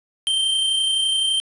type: tone with amplitude modulation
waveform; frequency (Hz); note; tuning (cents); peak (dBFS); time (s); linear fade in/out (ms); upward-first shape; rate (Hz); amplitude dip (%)
square; 3136; G7; 0; -17; 0.27-1.4; 0; sine; 31.8; 30
effects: resampled to 24000 Hz + 8-bit